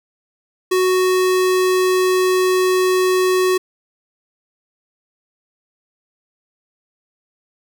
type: tone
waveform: square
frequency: 370 Hz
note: F#4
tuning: in tune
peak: -14 dBFS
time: 0.71-3.58 s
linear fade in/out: 10 ms
effects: none